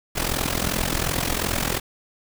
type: noise with amplitude modulation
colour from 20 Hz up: pink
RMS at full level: -21 dBFS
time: 0.15-1.8 s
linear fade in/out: 20 ms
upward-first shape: sine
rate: 42.7 Hz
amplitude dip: 80%
effects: none